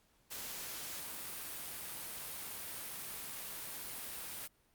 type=noise; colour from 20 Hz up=white; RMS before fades=-44 dBFS; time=0.3-4.48 s; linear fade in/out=20 ms; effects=pink hiss -72 dBFS RMS until 4.74 s + Opus 48 kbps